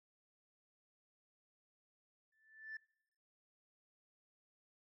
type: tone with exponential growth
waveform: sine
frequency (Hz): 1760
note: A6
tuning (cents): 0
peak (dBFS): -40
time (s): 2.32-2.77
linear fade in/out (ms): 5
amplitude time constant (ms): 96
effects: noise-tail reverb RT60 0.8 s tail -25 dB re dry + tanh soft clip ceiling -41 dBFS